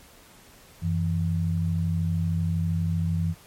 sine tone pair together, 92.04 / 164.81 Hz, F#2 / E3, -9 / 0 cents, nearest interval minor seventh, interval 1009 cents, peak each -25 dBFS, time 0.81-3.35 s, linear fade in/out 50 ms, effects pink hiss -52 dBFS RMS until 3.46 s + MP3 64 kbps

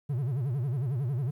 triangle tone with vibrato, 130.2 Hz, C3, 8 cents flat, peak -25 dBFS, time 0.09-1.31 s, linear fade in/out 10 ms, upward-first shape sine, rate 11 Hz, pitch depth 220 cents each way, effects 11-bit

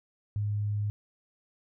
sine tone, 103.83 Hz, G#2, in tune, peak -27 dBFS, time 0.36-0.9 s, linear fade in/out 0 ms, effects none

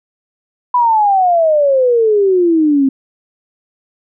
sine exponential sweep, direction down, 1000 to 264.1 Hz, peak -8 dBFS, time 0.74-2.89 s, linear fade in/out 5 ms, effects none

